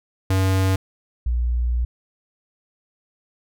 square / sine tone pair in turn, 95 / 59.85 Hz, F#2 / A#1, +46 / +46 cents, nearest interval minor sixth, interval 800 cents, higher first, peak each -17 / -18 dBFS, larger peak first, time 0.3-0.76 / 1.26-1.85 s, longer second, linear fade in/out 5 ms, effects none

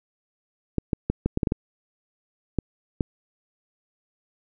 clicks, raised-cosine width 3 ms, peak -9 dBFS, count 10, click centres 0.783 / 0.932 / 1.1 / 1.26 / 1.374 / 1.432 / 1.472 / 1.521 / 2.587 / 3.008 s, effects none

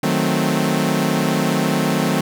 sawtooth chord, D# diminished seventh, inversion none, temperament equal, 155.56 / 185 / 220 / 261.6 Hz, D#3 / F#3 / A3 / C4, 0 / 0 / 0 / 0 cents, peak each -18 dBFS, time 0.03-2.21 s, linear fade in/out 5 ms, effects none

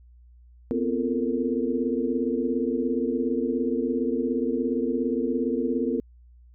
sine tone cluster, 245.1 / 262.3 / 342.6 / 432.1 / 459 Hz, B3 / C4 / F4 / A4 / A#4, -13 / +4 / -33 / -31 / -27 cents, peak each -28 / -28 / -30 / -34 / -29 dBFS, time 0.71-6 s, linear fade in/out 0 ms, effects added 60 Hz sine -49 dBFS peak until 6.54 s

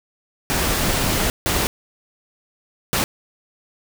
pink noise bursts at uneven times, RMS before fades -20 dBFS, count 3, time 0.5-1.3 / 1.46-1.67 / 2.93-3.04 s, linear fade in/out 0 ms, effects none

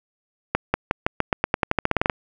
accelerating click train, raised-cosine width 0.5 ms, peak -3 dBFS, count 17, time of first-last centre 0.55-2.098 s, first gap 190 ms, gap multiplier 0.9, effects none

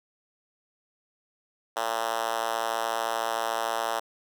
5% pulse tone with high-pass filter, 113.7 Hz, A#2, 43 cents flat, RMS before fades -29 dBFS, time 1.76-4 s, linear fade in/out 10 ms, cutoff 660 Hz, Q 1.6, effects none

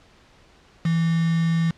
sine tone with quantisation, 165.2 Hz, E3, 4 cents sharp, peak -18 dBFS, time 0.85-1.71 s, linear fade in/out 5 ms, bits 5, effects pink hiss -54 dBFS RMS until 1.77 s + low-pass 5000 Hz 12 dB/octave

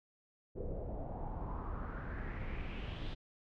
brown noise with low-pass filter sweep, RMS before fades -41 dBFS, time 0.55-3.15 s, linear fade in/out 20 ms, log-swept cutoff 470 to 3700 Hz, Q 4, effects none

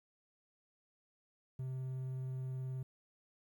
triangle tone with vibrato, 130 Hz, C3, 11 cents flat, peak -36 dBFS, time 1.59-2.83 s, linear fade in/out 5 ms, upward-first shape triangle, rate 19 Hz, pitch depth 12 cents each way, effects 12-bit

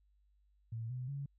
sine tone with pitch steps, 113.7 / 126.16 / 139.98 Hz, A#2 / B2 / C#3, -43 / +37 / +17 cents, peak -38 dBFS, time 0.72-1.26 s, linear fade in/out 5 ms, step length 180 ms, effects added 50 Hz sine -68 dBFS peak until 1.38 s

